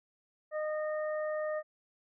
harmonic tone, 614 Hz, D#5, 23 cents flat, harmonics 1 / 2 / 3, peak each -32 / -43 / -44 dBFS, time 0.51-1.63 s, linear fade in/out 50 ms, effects none

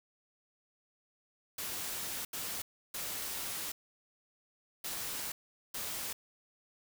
white noise bursts at uneven times, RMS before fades -39 dBFS, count 5, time 1.58-2.25 / 2.33-2.62 / 2.94-3.72 / 4.84-5.32 / 5.74-6.13 s, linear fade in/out 5 ms, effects none

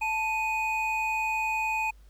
triangle tone pair together, 880 / 2489 Hz, A5 / D#7, 0 / 0 cents, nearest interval octave + tritone, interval 1800 cents, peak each -27 dBFS, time 0.01-1.91 s, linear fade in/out 10 ms, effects added 50 Hz sine -50 dBFS peak until 2.09 s + pink hiss -66 dBFS RMS until 2.09 s

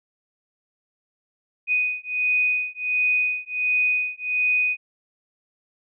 sine beating tone pair, 2489 / 2490.4 Hz, D#7 / D#7, 0 / +1 cents, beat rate 1.4 Hz, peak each -23 dBFS, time 1.67-4.77 s, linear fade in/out 50 ms, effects none

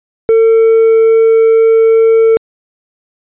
triangle tone with hard clipping, 449.8 Hz, A4, 38 cents sharp, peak -5 dBFS, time 0.29-2.37 s, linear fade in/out 0 ms, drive 5 dB, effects resampled to 8000 Hz

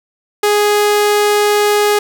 sawtooth tone, 415.3 Hz, G#4, in tune, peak -6 dBFS, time 0.43-1.99 s, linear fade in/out 5 ms, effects none

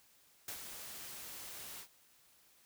white noise with ADSR envelope, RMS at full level -42 dBFS, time 0.48-1.88 s, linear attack 3 ms, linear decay 82 ms, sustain -6 dB, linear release 81 ms, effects white hiss -67 dBFS RMS until 2.65 s

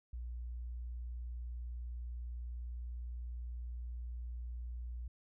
sine tone, 59.9 Hz, A#1, 48 cents sharp, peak -40 dBFS, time 0.13-5.08 s, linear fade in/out 5 ms, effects none

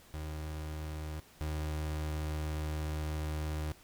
35% pulse tone pair in turn, 77.2 / 76.9 Hz, D#2 / D#2, -13 / -20 cents, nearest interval unison, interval 7 cents, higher first, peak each -36 / -32 dBFS, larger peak second, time 0.14-1.2 / 1.41-3.72 s, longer second, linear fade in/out 0 ms, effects pink hiss -59 dBFS RMS until 3.83 s

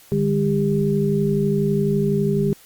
sine tone cluster, 150.1 / 202.1 / 400.2 Hz, D3 / G#3 / G4, +38 / -47 / +36 cents, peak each -21 dBFS, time 0.12-2.53 s, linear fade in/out 0 ms, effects white hiss -49 dBFS RMS until 2.65 s + Opus 48 kbps

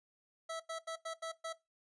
25% pulse tone bursts at uneven times, 654 Hz, E5, 14 cents flat, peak -35 dBFS, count 6, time 0.49-0.6 / 0.69-0.79 / 0.87-0.96 / 1.05-1.14 / 1.22-1.32 / 1.44-1.53 s, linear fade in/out 10 ms, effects noise-tail reverb RT60 0.2 s tail -17 dB re dry + resampled to 22050 Hz

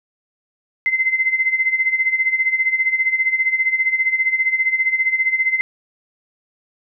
sine tone with tremolo, 2066 Hz, C7, 22 cents flat, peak -12 dBFS, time 0.86-5.61 s, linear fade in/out 0 ms, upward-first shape sine, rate 15 Hz, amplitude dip 75%, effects none

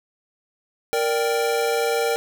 square chord, G minor, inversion first, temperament equal, 466.2 / 587.3 / 784 Hz, Bb4 / D5 / G5, 0 / 0 / 0 cents, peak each -22 / -28 / -27 dBFS, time 0.93-2.16 s, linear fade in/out 0 ms, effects none

